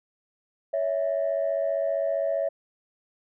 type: tone pair together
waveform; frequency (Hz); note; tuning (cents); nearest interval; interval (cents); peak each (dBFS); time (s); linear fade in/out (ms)
sine; 560 / 655.2; C#5 / E5; +18 / -11; minor third; 271; -25; 0.73-2.49; 10
effects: tanh soft clip ceiling -18 dBFS

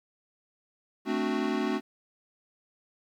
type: chord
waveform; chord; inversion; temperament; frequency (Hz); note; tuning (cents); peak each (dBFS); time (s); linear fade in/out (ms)
square; D dominant seventh; second; equal; 220 / 261.6 / 293.7 / 370; A3 / C4 / D4 / F#4; 0 / 0 / 0 / 0; -33; 1.05-1.81; 50
effects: low-pass 4000 Hz 12 dB/octave + 10-bit

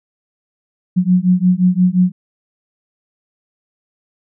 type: beating tone pair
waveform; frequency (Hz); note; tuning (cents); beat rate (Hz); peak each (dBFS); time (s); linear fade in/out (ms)
sine; 178.9 / 184.6; F3 / F#3; +42 / -4; 5.7; -13; 0.96-2.12; 20
effects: none

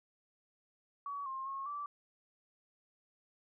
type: tone with pitch steps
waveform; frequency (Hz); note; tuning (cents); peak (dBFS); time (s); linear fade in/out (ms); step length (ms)
sine; 1132 / 1063 / 1087 / 1162; C#6 / C6 / C#6 / D6; +36 / +27 / -34 / -19; -38; 1.06-1.86; 2; 200
effects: none

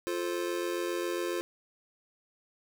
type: chord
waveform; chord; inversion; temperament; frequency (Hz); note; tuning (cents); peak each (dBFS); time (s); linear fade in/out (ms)
square; F major; none; just; 349.2 / 436.5 / 523.8; F4 / A4 / C5; 0 / -14 / +2; -33 / -39 / -38; 0.07-1.41; 0
effects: none

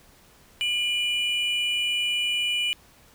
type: tone pair together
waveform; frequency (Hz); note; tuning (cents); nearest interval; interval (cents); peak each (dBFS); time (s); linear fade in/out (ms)
triangle; 2410 / 2952; D7 / F#7; +44 / -5; major third; 351; -26 / -23; 0.61-2.73; 0
effects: pink hiss -55 dBFS RMS until 3.14 s

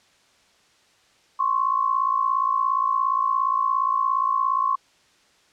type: tone pair together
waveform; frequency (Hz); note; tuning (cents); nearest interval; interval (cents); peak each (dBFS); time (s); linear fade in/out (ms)
sine; 1051.5 / 1108.7; C6 / C#6; +8 / 0; minor second; 92; -22; 1.39-4.76; 10
effects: white hiss -59 dBFS RMS until 5.52 s + low-pass 6000 Hz 12 dB/octave

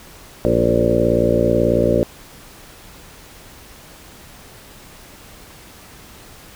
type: harmonic tone with a mistuned harmonic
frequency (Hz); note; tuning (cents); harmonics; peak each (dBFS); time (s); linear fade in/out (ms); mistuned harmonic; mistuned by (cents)
58.27; A#1; 0; 1 / 2 / 3 / 4 / 5 / 6 / 7 / 8 / 9 / 10; -26 / -23 / -25 / -22 / -25 / -21 / -25 / -22 / -20 / -20; 0.45-2.03; 0; 8; -35
effects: pink hiss -42 dBFS RMS until 6.55 s

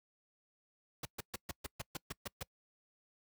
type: noise bursts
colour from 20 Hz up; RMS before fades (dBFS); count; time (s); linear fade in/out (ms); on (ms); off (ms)
pink; -40; 10; 1.03-2.43; 5; 23; 130
effects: noise-tail reverb RT60 0.1 s tail -25 dB re dry + high-pass 60 Hz 12 dB/octave

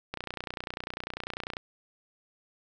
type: click train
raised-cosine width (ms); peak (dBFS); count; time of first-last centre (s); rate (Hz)
0.3; -18; 44; 0.14-1.569; 30.1
effects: none

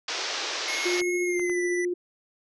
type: band-pass noise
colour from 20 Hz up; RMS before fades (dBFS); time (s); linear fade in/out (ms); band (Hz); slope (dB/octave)
white; -31; 0.08-1.01; 5; 310 to 6100; 48
type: tone with pitch glide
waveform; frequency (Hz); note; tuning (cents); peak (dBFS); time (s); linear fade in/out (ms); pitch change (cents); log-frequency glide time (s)
square; 2170 to 1978.4; C#7 to B6; -37 to +3; -30; 0.68-1.85; 2; -160; 1.24-1.59
type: tone with tremolo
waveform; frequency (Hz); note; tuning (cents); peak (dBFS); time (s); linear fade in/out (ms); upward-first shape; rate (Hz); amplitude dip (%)
sine; 354.9; F4; +28; -23; 0.85-1.94; 10; triangle; 14; 30
type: clicks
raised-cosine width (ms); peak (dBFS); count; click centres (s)
0.5; -25; 3; 1.016 / 1.396 / 1.497
effects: resampled to 24000 Hz

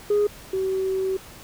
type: tone pair in turn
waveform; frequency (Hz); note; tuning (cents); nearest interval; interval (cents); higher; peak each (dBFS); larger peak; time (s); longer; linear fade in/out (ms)
sine; 414.1 / 380.4; G#4 / F#4; -5 / +48; minor second; 147; first; -15 / -21; first; 0.1-0.27 / 0.53-1.17; second; 5
effects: tanh soft clip ceiling -15 dBFS + pink hiss -44 dBFS RMS until 1.43 s

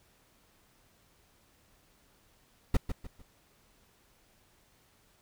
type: noise with echo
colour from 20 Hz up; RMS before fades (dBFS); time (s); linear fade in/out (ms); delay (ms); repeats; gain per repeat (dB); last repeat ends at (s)
brown; -23; 2.74-2.77; 5; 150; 3; -9; 3.22
effects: pink hiss -66 dBFS RMS until 5.21 s

